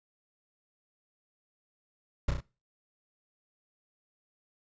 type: noise with echo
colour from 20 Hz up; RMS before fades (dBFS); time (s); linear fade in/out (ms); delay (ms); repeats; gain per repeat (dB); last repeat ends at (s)
brown; -26; 2.28-2.31; 5; 32; 3; -4; 2.406
effects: noise-tail reverb RT60 0.3 s tail -20 dB re dry + resampled to 16000 Hz